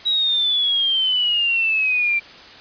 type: exponential sweep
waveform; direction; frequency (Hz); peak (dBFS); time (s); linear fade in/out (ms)
sine; down; 3868 to 2349; -16; 0.05-2.2; 20
effects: white hiss -41 dBFS RMS until 2.6 s + resampled to 11025 Hz